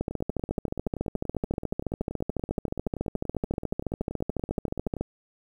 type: two click trains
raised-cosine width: 2 ms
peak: -14 / -21 dBFS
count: 71 / 52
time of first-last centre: 0.01-5.01 / 0.11-4.967 s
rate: 14 / 10.5 Hz
effects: 9-bit